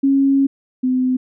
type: tone pair in turn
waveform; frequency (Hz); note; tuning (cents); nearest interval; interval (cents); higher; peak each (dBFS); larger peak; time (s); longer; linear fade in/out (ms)
sine; 274 / 255.4; C#4 / C4; -20 / -42; minor second; 122; first; -11 / -14; first; 0.03-0.47 / 0.83-1.17; first; 10
effects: none

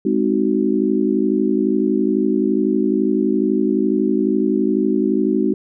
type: chord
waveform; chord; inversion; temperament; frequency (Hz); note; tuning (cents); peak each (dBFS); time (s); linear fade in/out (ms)
sine; Ab dominant seventh; none; just; 207.7 / 259.6 / 311.5 / 373.8; Ab3 / C4 / Eb4 / Gb4; 0 / -13 / +2 / +18; -20; 0.05-5.54; 5
effects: none

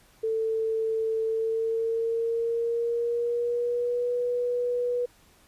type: tone with pitch glide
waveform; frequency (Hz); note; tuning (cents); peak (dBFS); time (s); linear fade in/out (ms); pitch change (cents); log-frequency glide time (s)
sine; 444.8 to 487.9; A4 to B4; +19 to -21; -24; 0.23-5.06; 10; +160; 1.24-4.12
effects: pink hiss -59 dBFS RMS until 5.47 s + resampled to 32000 Hz

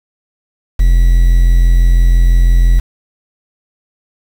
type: tone with quantisation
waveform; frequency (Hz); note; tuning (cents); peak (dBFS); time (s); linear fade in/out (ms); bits
triangle; 43; F1; -26; -3; 0.79-2.8; 10; 5
effects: none

